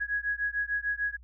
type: beating tone pair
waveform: sine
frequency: 1661.2 / 1667.9 Hz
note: G#6 / G#6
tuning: 0 / +7 cents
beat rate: 6.7 Hz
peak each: -31 dBFS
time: 0-1.17 s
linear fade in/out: 20 ms
effects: added 60 Hz sine -49 dBFS peak until 1.23 s